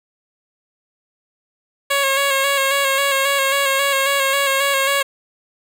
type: tone with vibrato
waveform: 10% pulse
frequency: 550 Hz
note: C#5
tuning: 14 cents flat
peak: -7 dBFS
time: 1.9-5.03 s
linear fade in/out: 10 ms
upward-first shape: square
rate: 3.7 Hz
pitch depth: 27 cents each way
effects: none